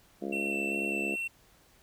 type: harmonic tone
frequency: 68.9 Hz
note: C#2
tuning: 10 cents flat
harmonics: 3 / 4 / 5 / 6 / 7 / 8 / 9 / 10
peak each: -38 / -40 / -37 / -41 / -44 / -46 / -47 / -45 dBFS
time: 0.21-1.16 s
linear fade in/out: 20 ms
type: tone with vibrato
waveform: triangle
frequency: 2693 Hz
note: E7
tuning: 36 cents sharp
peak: -30 dBFS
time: 0.32-1.28 s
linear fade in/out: 10 ms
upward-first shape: square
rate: 2.5 Hz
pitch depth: 11 cents each way
effects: pink hiss -62 dBFS RMS until 1.82 s